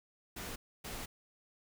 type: noise bursts at uneven times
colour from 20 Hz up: pink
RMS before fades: -43 dBFS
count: 2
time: 0.36-0.56 / 0.84-1.06 s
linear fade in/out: 10 ms
effects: none